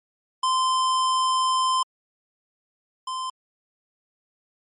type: tone pair in turn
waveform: square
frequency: 1036 / 1036 Hz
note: C6 / C6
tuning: -17 / -17 cents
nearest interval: unison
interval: 0 cents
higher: neither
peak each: -20 / -28 dBFS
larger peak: first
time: 0.43-1.83 / 3.07-3.3 s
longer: first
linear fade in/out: 5 ms
effects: MP3 48 kbps